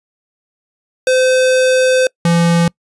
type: tone pair in turn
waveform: square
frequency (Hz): 514 / 169.9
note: C5 / F3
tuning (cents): -31 / -47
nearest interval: octave + perfect fifth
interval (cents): 1916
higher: first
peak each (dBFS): -10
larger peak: neither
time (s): 1.07-2.07 / 2.25-2.68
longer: first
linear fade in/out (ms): 2
effects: noise-tail reverb RT60 0.1 s tail -26 dB re dry + resampled to 24000 Hz